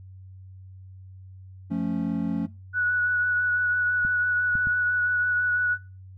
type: chord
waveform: triangle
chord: F augmented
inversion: none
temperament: equal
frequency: 174.61 / 220 / 277.2 Hz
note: F3 / A3 / C#4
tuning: 0 / 0 / 0 cents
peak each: -27 dBFS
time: 1.7-2.47 s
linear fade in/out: 20 ms
type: tone with vibrato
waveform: sine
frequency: 1471 Hz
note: F#6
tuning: 11 cents flat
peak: -21 dBFS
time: 2.73-5.78 s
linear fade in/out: 50 ms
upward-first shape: sine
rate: 6 Hz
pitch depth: 13 cents each way
type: clicks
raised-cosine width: 5 ms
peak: -22 dBFS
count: 3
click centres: 4.05 / 4.554 / 4.671 s
effects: noise-tail reverb RT60 0.3 s tail -20 dB re dry + added 94 Hz sine -42 dBFS peak until 6.17 s